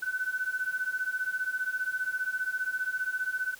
sine beating tone pair, 1500 / 1515 Hz, F#6 / F#6, +23 / +40 cents, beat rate 15 Hz, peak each -33 / -31 dBFS, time 0.02-3.55 s, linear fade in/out 10 ms, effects white hiss -52 dBFS RMS until 3.59 s

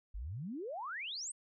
sine exponential sweep, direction up, 43.65 to 8870 Hz, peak -39 dBFS, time 0.14-1.32 s, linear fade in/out 10 ms, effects none

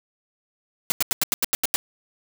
white noise bursts, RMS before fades -21 dBFS, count 9, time 0.9-1.76 s, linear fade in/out 0 ms, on 20 ms, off 85 ms, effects none

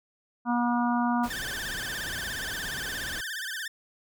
harmonic tone, 240.5 Hz, B3, 46 cents flat, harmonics 1 / 3 / 4 / 5 / 6, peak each -25 / -31 / -30 / -34 / -36 dBFS, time 0.45-1.29 s, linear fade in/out 50 ms
pink noise, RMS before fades -40 dBFS, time 1.23-3.21 s, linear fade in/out 10 ms
sawtooth tone with vibrato, 1662 Hz, G#6, 1 cent sharp, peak -29 dBFS, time 1.3-3.68 s, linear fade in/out 5 ms, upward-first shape sine, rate 17 Hz, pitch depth 170 cents each way
effects none

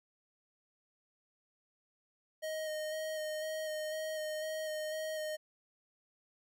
square tone with vibrato, 622.3 Hz, D#5, in tune, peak -37 dBFS, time 2.42-5.37 s, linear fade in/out 20 ms, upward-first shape square, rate 2 Hz, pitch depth 15 cents each way, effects none

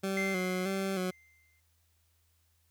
20% pulse tone with vibrato, 188.5 Hz, F#3, 32 cents sharp, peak -26 dBFS, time 0.03-1.11 s, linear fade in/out 10 ms, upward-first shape square, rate 1.6 Hz, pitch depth 45 cents each way
triangle tone with exponential decay, 2087 Hz, C7, 5 cents flat, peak -29 dBFS, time 0.17-1.6 s, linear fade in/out 2 ms, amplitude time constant 310 ms
effects added 82 Hz sine -70 dBFS peak until 2.7 s + white hiss -74 dBFS RMS until 2.7 s

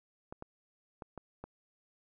clicks, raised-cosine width 1 ms, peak -29 dBFS, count 5, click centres 0.325 / 0.424 / 1.022 / 1.177 / 1.44 s, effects none

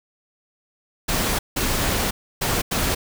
pink noise bursts at uneven times, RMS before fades -22 dBFS, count 4, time 1.08-1.39 / 1.56-2.11 / 2.41-2.62 / 2.71-2.95 s, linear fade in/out 10 ms, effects none

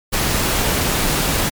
pink noise, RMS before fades -18 dBFS, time 0.12-1.5 s, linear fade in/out 20 ms, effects MP3 96 kbps

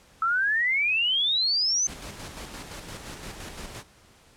sine exponential sweep, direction up, 1300 to 6300 Hz, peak -21 dBFS, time 0.22-1.87 s, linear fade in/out 2 ms
pink noise with tremolo, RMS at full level -38 dBFS, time 1.85-3.84 s, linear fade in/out 50 ms, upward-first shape square, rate 5.8 Hz, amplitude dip 40%
effects pink hiss -56 dBFS RMS until 4.36 s + low-pass 10000 Hz 12 dB/octave

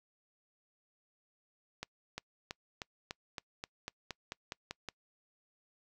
accelerating click train, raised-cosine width 0.2 ms, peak -22 dBFS, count 13, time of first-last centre 1.83-4.887 s, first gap 350 ms, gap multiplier 0.94, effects noise-tail reverb RT60 0.1 s tail -26 dB re dry

